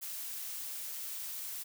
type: noise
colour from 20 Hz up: blue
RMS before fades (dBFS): -41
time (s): 0.01-1.64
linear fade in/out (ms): 20
effects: none